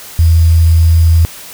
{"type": "tone with sample-and-hold", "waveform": "sine", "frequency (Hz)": 82.41, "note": "E2", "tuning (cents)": 0, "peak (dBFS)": -4, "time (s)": [0.19, 1.25], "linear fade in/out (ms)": 0, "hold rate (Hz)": 4900, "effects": ["white hiss -31 dBFS RMS until 1.53 s"]}